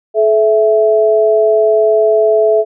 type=tone pair together; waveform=sine; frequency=430.7 / 660 Hz; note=A4 / E5; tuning=-37 / +2 cents; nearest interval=perfect fifth; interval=739 cents; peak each=-10 dBFS; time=0.14-2.65 s; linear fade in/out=50 ms; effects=none